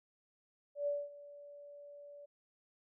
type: tone with ADSR envelope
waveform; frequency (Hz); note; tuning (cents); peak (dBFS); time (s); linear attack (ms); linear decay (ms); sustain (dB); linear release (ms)
sine; 577; D5; -31; -31; 0.75-2.26; 120; 220; -19; 13
effects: none